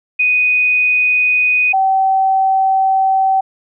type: tone pair in turn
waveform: sine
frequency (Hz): 2489 / 768.3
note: D#7 / G5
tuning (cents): 0 / -35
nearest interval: octave + minor sixth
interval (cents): 2035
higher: first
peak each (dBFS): -10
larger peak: neither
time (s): 0.19-1.73 / 1.73-3.41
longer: second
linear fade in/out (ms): 10
effects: none